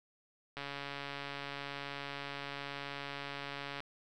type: click train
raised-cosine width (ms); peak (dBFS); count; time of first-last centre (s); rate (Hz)
0.3; -25; 457; 0.57-3.804; 141
effects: none

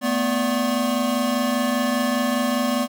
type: tone cluster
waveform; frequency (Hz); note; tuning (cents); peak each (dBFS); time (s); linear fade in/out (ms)
square; 223.5 / 248.5 / 580 / 1082; A3 / B3 / D5 / C#6; +27 / +11 / -22 / -42; -27 / -23 / -27 / -30; 0.01-2.88; 50
effects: none

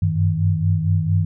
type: tone cluster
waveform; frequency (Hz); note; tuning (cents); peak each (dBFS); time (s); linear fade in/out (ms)
sine; 94.7 / 99.1 / 158.5; F#2 / G2 / D#3; +41 / +19 / +32; -20; 0.02-1.25; 5
effects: none

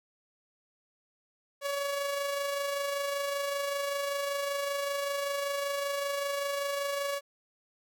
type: tone with amplitude modulation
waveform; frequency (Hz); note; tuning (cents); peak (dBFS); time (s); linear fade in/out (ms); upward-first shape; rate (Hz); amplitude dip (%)
sawtooth; 564; C#5; +30; -25; 1.61-7.21; 50; sine; 25.2; 35
effects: none

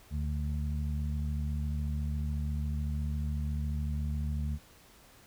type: harmonic tone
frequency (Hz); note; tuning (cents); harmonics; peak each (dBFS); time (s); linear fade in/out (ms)
74; D2; +14; 1 / 2 / 3; -31 / -37 / -41; 0.1-4.59; 50
effects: pink hiss -58 dBFS RMS until 5.26 s

